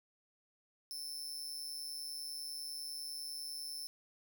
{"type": "tone with amplitude modulation", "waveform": "sawtooth", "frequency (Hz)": 5290, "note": "E8", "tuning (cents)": 5, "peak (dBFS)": -36, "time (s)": [0.91, 3.87], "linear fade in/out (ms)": 0, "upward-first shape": "sine", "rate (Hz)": 150, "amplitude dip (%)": 65, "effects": []}